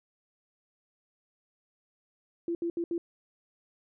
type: tone bursts at uneven times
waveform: sine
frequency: 340 Hz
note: F4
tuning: 46 cents flat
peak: -28 dBFS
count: 4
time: 2.48-2.55 / 2.62-2.7 / 2.77-2.84 / 2.91-2.98 s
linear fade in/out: 2 ms
effects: none